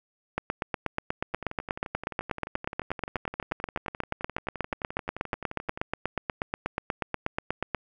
two click trains, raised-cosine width 0.5 ms, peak -21 / -12 dBFS, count 52 / 62, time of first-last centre 1.34-5.775 / 0.38-7.747 s, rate 11.5 / 8.28 Hz, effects none

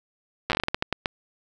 slowing click train, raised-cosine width 0.3 ms, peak -7 dBFS, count 13, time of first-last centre 0.5-1.058 s, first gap 8 ms, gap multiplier 1.29, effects none

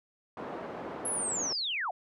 pink band-pass noise, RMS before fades -40 dBFS, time 0.37-1.53 s, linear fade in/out 2 ms, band 290 to 1000 Hz, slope 12 dB/octave
sine linear sweep, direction down, 11000 to 622.3 Hz, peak -30 dBFS, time 1.05-1.91 s, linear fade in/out 5 ms
effects none

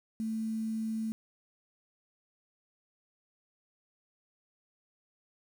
sine tone with quantisation, 221.4 Hz, A3, 11 cents sharp, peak -31 dBFS, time 0.2-1.12 s, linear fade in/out 0 ms, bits 9, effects none

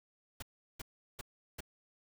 pink noise bursts, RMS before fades -43 dBFS, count 4, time 0.4-1.606 s, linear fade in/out 5 ms, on 24 ms, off 370 ms, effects none

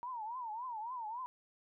sine tone with vibrato, 935 Hz, A#5, 5 cents sharp, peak -39 dBFS, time 0.03-1.26 s, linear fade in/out 0 ms, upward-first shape triangle, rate 3.6 Hz, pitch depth 200 cents each way, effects none

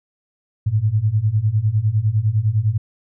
sine beating tone pair, 102.4 / 112.3 Hz, G#2 / A2, -24 / +36 cents, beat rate 9.9 Hz, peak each -19 / -17 dBFS, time 0.66-2.78 s, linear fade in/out 10 ms, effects none

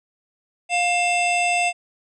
square tone pair together, 707 / 2674 Hz, F5 / E7, +21 / +24 cents, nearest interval octave + major seventh, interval 2303 cents, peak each -21 / -22 dBFS, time 0.69-1.73 s, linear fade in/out 50 ms, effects resampled to 22050 Hz

